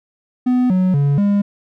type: tone with pitch steps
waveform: triangle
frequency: 250.3 / 184.9 / 142 / 202.5 Hz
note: B3 / F#3 / C#3 / G#3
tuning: +23 / -1 / +42 / -43 cents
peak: -10 dBFS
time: 0.46-1.42 s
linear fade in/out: 10 ms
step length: 240 ms
effects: none